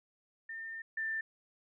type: tone pair in turn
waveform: sine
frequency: 1807 / 1782.1 Hz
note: A6 / A6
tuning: +46 / +22 cents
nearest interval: unison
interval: 24 cents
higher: first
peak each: -40 / -33 dBFS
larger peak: second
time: 0.49-0.82 / 0.97-1.21 s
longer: first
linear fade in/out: 5 ms
effects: none